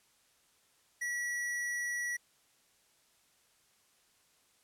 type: tone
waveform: square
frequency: 1936 Hz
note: B6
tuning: 35 cents flat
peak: -34 dBFS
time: 1.01-2.17 s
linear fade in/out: 10 ms
effects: white hiss -69 dBFS RMS until 4.63 s + low-pass 11000 Hz 12 dB/octave